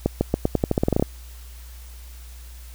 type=accelerating click train; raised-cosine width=2 ms; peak=-5 dBFS; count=14; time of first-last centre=0.06-1.025 s; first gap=150 ms; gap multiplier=0.87; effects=added 60 Hz sine -38 dBFS peak until 2.74 s + white hiss -49 dBFS RMS until 2.74 s